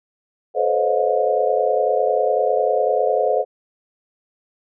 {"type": "tone cluster", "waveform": "sine", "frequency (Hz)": [432.2, 506, 536, 624, 714], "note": ["A4", "B4", "C5", "D#5", "F5"], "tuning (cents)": [-31, 42, 42, 5, 38], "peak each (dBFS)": -22, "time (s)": [0.54, 3.45], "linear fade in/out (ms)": 50, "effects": []}